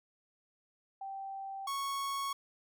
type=tone pair in turn; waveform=sine / 45% pulse; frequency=780 / 1105.6 Hz; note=G5 / C#6; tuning=-9 / -5 cents; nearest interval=tritone; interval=604 cents; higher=second; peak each=-39 / -34 dBFS; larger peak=second; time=1.01-1.67 / 1.67-2.33 s; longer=neither; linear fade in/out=5 ms; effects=none